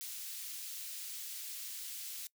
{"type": "high-pass noise", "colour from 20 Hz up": "white", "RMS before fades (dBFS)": -44, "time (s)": [0.01, 2.27], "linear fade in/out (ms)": 0, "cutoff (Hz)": 2900, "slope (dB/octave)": 12, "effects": ["noise-tail reverb RT60 0.1 s tail -22 dB re dry"]}